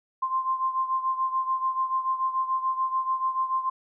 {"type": "beating tone pair", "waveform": "sine", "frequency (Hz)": [1046.5, 1053.4], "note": ["C6", "C6"], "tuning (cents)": [0, 11], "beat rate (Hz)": 6.9, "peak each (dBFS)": [-25, -30], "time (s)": [0.22, 3.7], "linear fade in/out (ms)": 10, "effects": []}